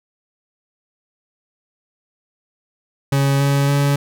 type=tone with pitch steps; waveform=40% pulse; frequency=138.59 / 140.2 / 141.83 Hz; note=C#3 / C#3 / C#3; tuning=0 / +20 / +40 cents; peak=-13 dBFS; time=3.12-3.96 s; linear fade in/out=5 ms; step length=280 ms; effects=none